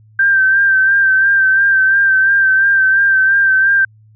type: tone with vibrato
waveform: sine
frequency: 1568 Hz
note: G6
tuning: in tune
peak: -8 dBFS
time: 0.19-3.85 s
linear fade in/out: 5 ms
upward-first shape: sine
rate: 2.9 Hz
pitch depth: 35 cents each way
effects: added 108 Hz sine -43 dBFS peak until 4.15 s